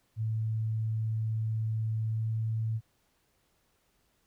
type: tone with pitch glide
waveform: sine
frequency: 110.5 to 111.33 Hz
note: A2 to A2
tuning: +8 to +21 cents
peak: -28 dBFS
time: 0.16-2.81 s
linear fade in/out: 50 ms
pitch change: +13 cents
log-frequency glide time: 2.1-2.25 s
effects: pink hiss -72 dBFS RMS until 4.26 s